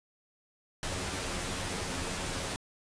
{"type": "noise with comb filter", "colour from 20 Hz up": "pink", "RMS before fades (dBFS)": -35, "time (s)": [0.83, 2.56], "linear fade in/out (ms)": 0, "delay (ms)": 11, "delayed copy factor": 0.6, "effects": ["resampled to 22050 Hz"]}